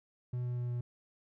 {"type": "tone with pitch steps", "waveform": "triangle", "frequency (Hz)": [123.47, 122.76, 122.05, 121.35], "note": ["B2", "B2", "B2", "B2"], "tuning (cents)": [0, -10, -20, -30], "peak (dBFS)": -31, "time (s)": [0.33, 0.81], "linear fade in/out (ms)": 5, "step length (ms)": 120, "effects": []}